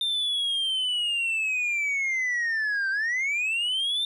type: linear two-way sweep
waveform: sine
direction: down then up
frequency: 3617 to 1544 to 3617 Hz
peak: -21 dBFS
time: 0.01-4.05 s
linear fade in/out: 2 ms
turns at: 2.9 s
effects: tanh soft clip ceiling -23 dBFS